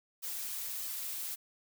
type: noise with flanger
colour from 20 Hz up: blue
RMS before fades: -39 dBFS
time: 0.22-1.36 s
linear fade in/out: 20 ms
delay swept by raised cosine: 1.6 to 5.8 ms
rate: 1.6 Hz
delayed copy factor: +0.55
effects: none